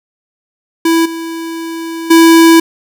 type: tone with level steps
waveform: square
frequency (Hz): 329.6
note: E4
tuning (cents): 0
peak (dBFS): -8 / -20 / -3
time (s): 0.85-2.6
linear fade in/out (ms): 5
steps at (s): 1.05 / 2.1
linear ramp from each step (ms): 10
effects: none